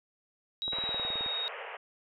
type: tone with pitch glide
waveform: sine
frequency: 3846 to 3756 Hz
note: B7 to A#7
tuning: -47 to +12 cents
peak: -31 dBFS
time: 0.62-1.48 s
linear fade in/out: 0 ms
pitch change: -41 cents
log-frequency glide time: 0.8-1.16 s
type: click train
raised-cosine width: 1 ms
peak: -27 dBFS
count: 12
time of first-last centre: 0.68-1.262 s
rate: 18.9 Hz
type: band-pass noise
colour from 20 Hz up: pink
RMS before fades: -42 dBFS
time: 0.72-1.77 s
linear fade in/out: 5 ms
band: 430 to 3000 Hz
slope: 96 dB/octave
effects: none